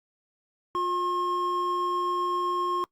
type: tone pair together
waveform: triangle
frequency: 355.5 / 1074.3 Hz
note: F4 / C6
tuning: +31 / +45 cents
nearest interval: octave + perfect fifth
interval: 1914 cents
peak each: -29 / -24 dBFS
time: 0.75-2.84 s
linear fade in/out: 0 ms
effects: noise-tail reverb RT60 0.1 s tail -23 dB re dry + Opus 48 kbps